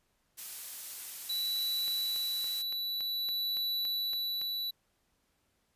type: noise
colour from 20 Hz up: blue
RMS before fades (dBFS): -41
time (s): 0.37-2.63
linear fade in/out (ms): 20
type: tone with tremolo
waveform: square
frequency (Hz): 3951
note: B7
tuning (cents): 0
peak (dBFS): -31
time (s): 1.29-4.71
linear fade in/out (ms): 10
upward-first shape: sine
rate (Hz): 0.52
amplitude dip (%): 25
type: click train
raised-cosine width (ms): 0.2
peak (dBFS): -29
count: 10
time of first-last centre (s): 1.88-4.415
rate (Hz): 3.55
effects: pink hiss -75 dBFS RMS until 5.75 s + resampled to 32000 Hz